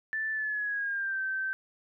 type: tone with pitch glide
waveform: sine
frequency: 1760 to 1550 Hz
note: A6 to G6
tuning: 0 to -20 cents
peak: -29 dBFS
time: 0.13-1.53 s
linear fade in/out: 0 ms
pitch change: -220 cents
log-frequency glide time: 0.32-1.21 s
effects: none